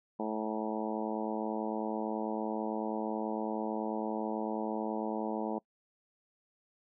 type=harmonic tone with a mistuned harmonic; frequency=109.1 Hz; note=A2; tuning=14 cents flat; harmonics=2 / 3 / 4 / 5 / 6 / 7 / 8 / 9; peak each=-37 / -39 / -40 / -41 / -42 / -42 / -43 / -44 dBFS; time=0.19-5.59 s; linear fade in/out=10 ms; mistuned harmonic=9; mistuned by=-41 cents; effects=noise-tail reverb RT60 0.1 s tail -25 dB re dry